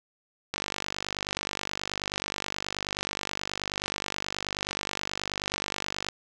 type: click train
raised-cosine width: 0.2 ms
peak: -12 dBFS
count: 275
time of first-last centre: 0.54-6.087 s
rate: 49.4 Hz
effects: none